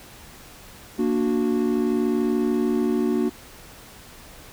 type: chord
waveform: triangle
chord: Bb augmented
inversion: none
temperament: equal with one note detuned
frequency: 233.1 / 293.7 / 367.2 Hz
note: Bb3 / D4 / F#4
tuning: 0 / 0 / -13 cents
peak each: -21 / -23 / -22 dBFS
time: 0.98-3.3 s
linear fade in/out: 20 ms
effects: pink hiss -45 dBFS RMS until 4.52 s